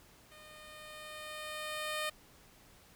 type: tone with level ramp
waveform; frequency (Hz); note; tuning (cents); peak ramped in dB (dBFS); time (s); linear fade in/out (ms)
10% pulse; 612; D#5; -29; -46 to -25; 0.31-2.1; 10
effects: pink hiss -61 dBFS RMS until 2.95 s